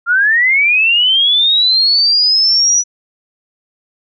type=linear sweep; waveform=sine; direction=up; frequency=1365 to 5920 Hz; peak=-8 dBFS; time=0.06-2.84 s; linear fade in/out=50 ms; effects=none